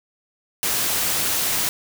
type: noise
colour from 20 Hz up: white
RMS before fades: -22 dBFS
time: 0.63-1.69 s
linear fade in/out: 0 ms
effects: none